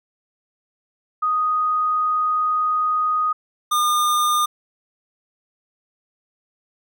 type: tone pair in turn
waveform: sine / square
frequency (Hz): 1244.5 / 1211.2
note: D#6 / D#6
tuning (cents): 0 / -47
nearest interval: unison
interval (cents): 47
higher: first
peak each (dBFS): -17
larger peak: neither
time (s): 1.22-3.33 / 3.71-4.46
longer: first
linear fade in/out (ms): 10
effects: none